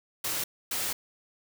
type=noise bursts at uneven times; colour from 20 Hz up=white; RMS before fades=-31 dBFS; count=2; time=0.24-0.44 / 0.71-0.93 s; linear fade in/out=5 ms; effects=none